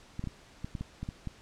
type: clicks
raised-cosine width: 5 ms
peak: -23 dBFS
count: 9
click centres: 0.194 / 0.24 / 0.273 / 0.645 / 0.752 / 0.81 / 1.03 / 1.089 / 1.273 s
effects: pink hiss -56 dBFS RMS until 1.41 s + low-pass 7000 Hz 12 dB/octave